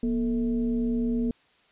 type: tone with frequency modulation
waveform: sine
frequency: 238.6 Hz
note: A#3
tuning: 41 cents sharp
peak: -23 dBFS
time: 0.03-1.31 s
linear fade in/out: 2 ms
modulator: 204 Hz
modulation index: 0.59
effects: white hiss -62 dBFS RMS until 1.71 s + resampled to 8000 Hz